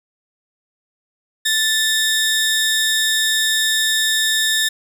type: tone pair together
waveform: sawtooth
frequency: 1760 / 3727 Hz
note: A6 / A#7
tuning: 0 / -1 cents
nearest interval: octave + minor second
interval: 1299 cents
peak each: -15 dBFS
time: 1.45-4.69 s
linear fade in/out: 10 ms
effects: none